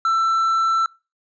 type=tone; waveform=triangle; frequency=1335 Hz; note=E6; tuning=22 cents sharp; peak=-14 dBFS; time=0.05-0.86 s; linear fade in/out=2 ms; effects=noise-tail reverb RT60 0.3 s tail -24 dB re dry + resampled to 16000 Hz